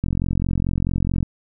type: click train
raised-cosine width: 5 ms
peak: -9 dBFS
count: 54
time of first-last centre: 0.04-1.228 s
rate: 44.6 Hz
effects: none